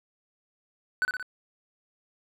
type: tone with echo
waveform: triangle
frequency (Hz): 1500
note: F#6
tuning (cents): +23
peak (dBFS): -20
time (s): 1.02-1.05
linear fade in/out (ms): 0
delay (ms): 59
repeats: 3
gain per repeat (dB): -4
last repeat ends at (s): 1.227
effects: none